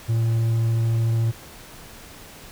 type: tone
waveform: triangle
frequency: 114.2 Hz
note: A#2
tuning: 35 cents flat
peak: -16 dBFS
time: 0.08-1.32 s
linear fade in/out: 20 ms
effects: pink hiss -43 dBFS RMS until 2.51 s